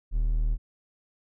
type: tone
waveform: triangle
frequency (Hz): 38.89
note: D#1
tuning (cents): 0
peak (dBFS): -20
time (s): 0.11-0.58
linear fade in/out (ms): 50
effects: none